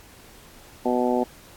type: harmonic tone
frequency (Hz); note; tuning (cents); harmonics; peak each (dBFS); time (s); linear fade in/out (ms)
123.7; B2; +3; 2 / 3 / 4 / 5 / 6 / 7; -24 / -26 / -27 / -28 / -29 / -29; 0.85-1.24; 10
effects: pink hiss -49 dBFS RMS until 1.56 s + AAC 64 kbps